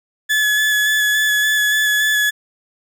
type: tone with vibrato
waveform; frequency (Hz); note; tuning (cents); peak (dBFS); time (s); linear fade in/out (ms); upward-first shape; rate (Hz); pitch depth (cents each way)
35% pulse; 1713; A6; -47; -12; 0.29-2.31; 20; square; 3.5; 13
effects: none